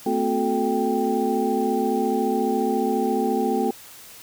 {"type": "tone cluster", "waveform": "sine", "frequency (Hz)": [223.3, 257.7, 365.6, 435, 787], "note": ["A3", "C4", "F#4", "A4", "G5"], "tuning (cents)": [26, -26, -21, -20, 7], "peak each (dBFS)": -26, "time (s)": [0.06, 3.71], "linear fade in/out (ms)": 5, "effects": ["white hiss -44 dBFS RMS until 4.22 s"]}